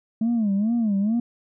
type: tone with vibrato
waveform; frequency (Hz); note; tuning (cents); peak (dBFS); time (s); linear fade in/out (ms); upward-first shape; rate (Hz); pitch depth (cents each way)
sine; 215.7; A3; -34; -17; 0.21-1.2; 5; sine; 2.3; 170
effects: tanh soft clip ceiling -17 dBFS